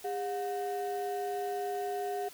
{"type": "ring-modulated tone", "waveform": "triangle", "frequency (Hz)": 564, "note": "C#5", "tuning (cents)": 30, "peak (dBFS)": -27, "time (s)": [0.04, 2.29], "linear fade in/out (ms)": 10, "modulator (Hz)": 159, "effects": ["white hiss -52 dBFS RMS until 2.33 s"]}